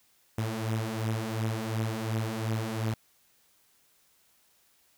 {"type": "beating tone pair", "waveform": "sawtooth", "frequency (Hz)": [109.3, 112.1], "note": ["A2", "A2"], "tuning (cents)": [-11, 33], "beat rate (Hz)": 2.8, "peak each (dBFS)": [-30, -27], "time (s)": [0.38, 2.94], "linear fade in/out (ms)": 5, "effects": ["white hiss -66 dBFS RMS until 4.97 s"]}